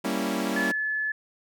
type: chord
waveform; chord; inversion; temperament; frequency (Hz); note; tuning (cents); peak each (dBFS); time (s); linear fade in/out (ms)
sawtooth; G diminished seventh; none; equal; 196 / 233.1 / 277.2 / 329.6; G3 / Bb3 / Db4 / Fb4; 0 / 0 / 0 / 0; -27 / -27 / -27 / -29; 0.04-0.72; 10
type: tone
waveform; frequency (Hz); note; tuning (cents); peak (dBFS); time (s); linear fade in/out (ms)
sine; 1725; A6; -35; -25; 0.56-1.12; 5
effects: none